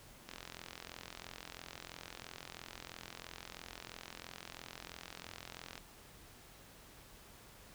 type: click train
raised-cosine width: 0.2 ms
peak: -28 dBFS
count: 237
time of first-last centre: 0.29-5.778 s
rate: 43 Hz
effects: pink hiss -58 dBFS RMS until 7.74 s